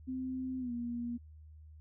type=tone with pitch glide; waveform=sine; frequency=258.5 to 238.4 Hz; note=C4 to A#3; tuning=-21 to +39 cents; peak=-35 dBFS; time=0.07-1.18 s; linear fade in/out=20 ms; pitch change=-140 cents; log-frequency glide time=0.59-0.72 s; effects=added 77 Hz sine -51 dBFS peak until 1.8 s